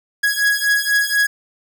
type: beating tone pair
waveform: 45% pulse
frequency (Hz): 1661.2 / 1665.3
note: G#6 / G#6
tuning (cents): 0 / +4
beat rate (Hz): 4.1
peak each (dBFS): -18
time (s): 0.23-1.27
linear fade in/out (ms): 10
effects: none